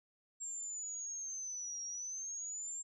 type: linear two-way sweep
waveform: sine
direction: down then up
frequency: 7459 to 5630 to 7459 Hz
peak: -40 dBFS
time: 0.4-2.83 s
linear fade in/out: 20 ms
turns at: 1.84 s
effects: none